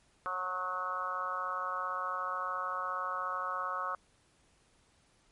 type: harmonic tone with a mistuned harmonic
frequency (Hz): 182.8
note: F#3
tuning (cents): -21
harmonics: 3 / 4 / 5 / 6 / 7 / 8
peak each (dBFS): -44 / -45 / -46 / -37 / -36 / -43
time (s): 0.26-3.95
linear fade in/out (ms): 0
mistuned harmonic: 8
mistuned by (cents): +16
effects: pink hiss -68 dBFS RMS until 5.31 s + MP3 48 kbps